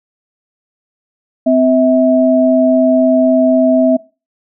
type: tone pair together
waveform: sine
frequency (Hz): 256.8 / 647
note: C4 / E5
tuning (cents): -32 / -32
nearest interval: octave + major third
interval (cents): 1600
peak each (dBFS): -10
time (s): 1.46-3.97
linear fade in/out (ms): 10
effects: noise-tail reverb RT60 0.3 s tail -21 dB re dry